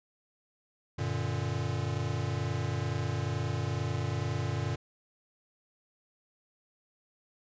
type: tone cluster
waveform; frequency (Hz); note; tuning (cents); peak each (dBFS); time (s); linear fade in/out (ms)
square; 94.5 / 116.7 / 146; F#2 / A#2 / D3; +37 / +2 / -10; -36 / -34 / -36; 0.98-4.76; 10
effects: resampled to 16000 Hz